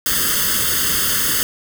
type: noise with comb filter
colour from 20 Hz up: white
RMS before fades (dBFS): -18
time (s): 0.06-1.43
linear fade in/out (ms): 0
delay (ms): 0.62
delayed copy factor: +1
effects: none